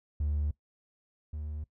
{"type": "tone pair in turn", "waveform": "triangle", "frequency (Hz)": [74.1, 75.74], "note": ["D2", "D#2"], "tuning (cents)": [16, -46], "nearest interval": "unison", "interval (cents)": 38, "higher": "second", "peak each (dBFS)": [-25, -33], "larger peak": "first", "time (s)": [[0.2, 0.51], [1.33, 1.64]], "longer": "neither", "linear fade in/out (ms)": 5, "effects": ["noise-tail reverb RT60 0.1 s tail -20 dB re dry", "tanh soft clip ceiling -21 dBFS"]}